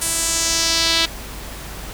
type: tone with band-pass filter sweep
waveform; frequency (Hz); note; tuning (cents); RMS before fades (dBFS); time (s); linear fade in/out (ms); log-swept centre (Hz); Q
sawtooth; 329.6; E4; 0; -19; 0.01-1.06; 10; 9600 to 3800; 2.2
effects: added 50 Hz sine -34 dBFS peak until 1.93 s + pink hiss -34 dBFS RMS until 1.93 s